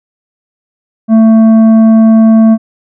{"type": "tone with tanh clipping", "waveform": "sine", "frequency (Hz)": 222.5, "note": "A3", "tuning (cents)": 20, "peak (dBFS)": -3, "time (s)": [1.08, 2.58], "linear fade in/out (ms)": 50, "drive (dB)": 8, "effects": []}